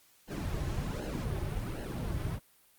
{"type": "noise with flanger", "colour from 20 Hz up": "brown", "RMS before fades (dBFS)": -35, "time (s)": [0.27, 2.4], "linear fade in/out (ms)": 50, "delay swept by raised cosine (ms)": [0.84, 4.34], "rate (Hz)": 1.3, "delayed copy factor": -0.7, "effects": ["white hiss -64 dBFS RMS until 2.78 s", "Opus 48 kbps"]}